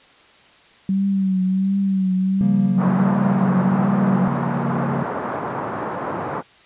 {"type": "tone with vibrato", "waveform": "sine", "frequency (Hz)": 191.3, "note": "G3", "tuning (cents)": -42, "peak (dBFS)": -16, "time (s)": [0.89, 4.28], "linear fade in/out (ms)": 2, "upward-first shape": "triangle", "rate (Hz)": 1.4, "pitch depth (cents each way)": 59}
{"type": "chord", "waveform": "triangle", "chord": "G half-diminished seventh", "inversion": "second", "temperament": "equal", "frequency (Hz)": [138.59, 174.61, 196, 233.1], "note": ["Db3", "F3", "G3", "Bb3"], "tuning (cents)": [0, 0, 0, 0], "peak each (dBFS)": [-23, -24, -29, -23], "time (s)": [2.41, 5.03], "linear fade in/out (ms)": 0}
{"type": "band-pass noise", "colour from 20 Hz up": "white", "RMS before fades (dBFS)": -26, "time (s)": [2.77, 6.43], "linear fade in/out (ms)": 50, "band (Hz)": [110, 1200], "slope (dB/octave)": 24}
{"effects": ["white hiss -50 dBFS RMS until 6.65 s", "resampled to 8000 Hz"]}